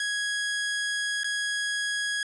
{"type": "tone with dropouts", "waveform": "sawtooth", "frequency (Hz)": 1661.2, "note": "G#6", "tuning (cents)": 0, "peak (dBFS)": -23, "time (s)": [0, 2.23], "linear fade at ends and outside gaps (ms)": 2, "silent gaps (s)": [1.234, 1.243], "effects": ["resampled to 24000 Hz", "10-bit"]}